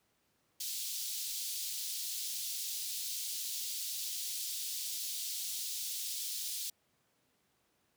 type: high-pass noise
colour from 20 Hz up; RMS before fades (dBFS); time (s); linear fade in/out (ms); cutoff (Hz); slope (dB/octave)
pink; -39; 0.6-6.7; 5; 3700; 24
effects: pink hiss -75 dBFS RMS until 7.96 s + high-pass 100 Hz 12 dB/octave